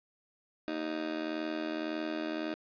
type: tone with amplitude modulation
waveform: 30% pulse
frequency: 311.1 Hz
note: D#4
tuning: in tune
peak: -27 dBFS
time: 0.68-2.54 s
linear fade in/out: 0 ms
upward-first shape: sine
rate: 81.8 Hz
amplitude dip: 85%
effects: resampled to 11025 Hz + 11-bit